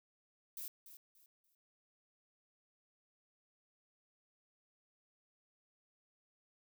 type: noise with echo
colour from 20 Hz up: violet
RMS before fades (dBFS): -45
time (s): 0.57-0.68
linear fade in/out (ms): 2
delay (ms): 290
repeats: 3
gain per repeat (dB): -11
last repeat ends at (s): 1.55
effects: none